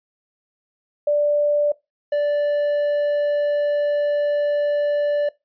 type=tone pair in turn; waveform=sine / triangle; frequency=587.3 / 584.4 Hz; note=D5 / D5; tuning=0 / -9 cents; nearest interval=unison; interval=9 cents; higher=first; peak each=-15 dBFS; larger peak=neither; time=1.07-1.72 / 2.12-5.29 s; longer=second; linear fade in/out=5 ms; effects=noise-tail reverb RT60 0.2 s tail -21 dB re dry + resampled to 11025 Hz